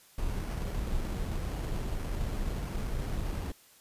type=noise with sample-and-hold; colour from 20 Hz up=brown; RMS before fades=-33 dBFS; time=0.18-3.52 s; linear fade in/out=5 ms; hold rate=3675 Hz; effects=white hiss -59 dBFS RMS until 3.8 s + resampled to 32000 Hz